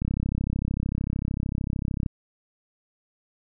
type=click train; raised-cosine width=5 ms; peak=-14 dBFS; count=69; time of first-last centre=0.02-2.062 s; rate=33.3 Hz; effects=none